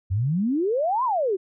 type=exponential two-way sweep; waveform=sine; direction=up then down; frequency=88.1 to 1072 to 355.6 Hz; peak=-20 dBFS; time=0.1-1.37 s; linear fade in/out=20 ms; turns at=1.04 s; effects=none